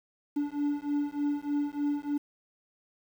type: beating tone pair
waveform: triangle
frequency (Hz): 288.5 / 291.8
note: D4 / D4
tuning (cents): -31 / -11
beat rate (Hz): 3.3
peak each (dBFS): -29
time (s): 0.36-2.18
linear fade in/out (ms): 10
effects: 9-bit